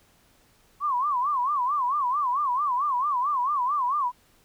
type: tone with vibrato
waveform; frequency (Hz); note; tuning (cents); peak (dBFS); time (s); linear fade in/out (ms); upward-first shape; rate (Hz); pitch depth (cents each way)
sine; 1079; C#6; -47; -22; 0.8-4.12; 50; sine; 4.5; 190
effects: pink hiss -61 dBFS RMS until 4.44 s